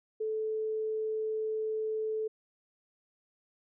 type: tone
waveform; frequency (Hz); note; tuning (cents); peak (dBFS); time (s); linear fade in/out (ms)
sine; 436.1; A4; -15; -30; 0.2-2.28; 10
effects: none